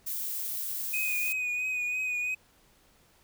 violet noise, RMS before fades -34 dBFS, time 0.06-1.33 s, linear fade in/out 10 ms
triangle tone with vibrato, 2489 Hz, D#7, in tune, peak -27 dBFS, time 0.93-2.35 s, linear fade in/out 10 ms, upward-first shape triangle, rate 3 Hz, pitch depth 34 cents each way
effects pink hiss -63 dBFS RMS until 3.23 s

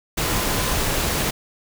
sine tone in noise, 1021 Hz, C6, 43 cents flat, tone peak -33 dBFS, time 0.23-0.76 s, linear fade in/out 10 ms, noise pink, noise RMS -22 dBFS, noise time 0.17-1.31 s, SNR -14 dB, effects none

